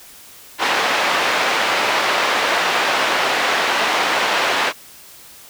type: band-pass noise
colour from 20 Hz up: pink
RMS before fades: -18 dBFS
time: 0.58-4.73 s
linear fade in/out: 50 ms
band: 630 to 3300 Hz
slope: 12 dB/octave
effects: white hiss -42 dBFS RMS until 5.49 s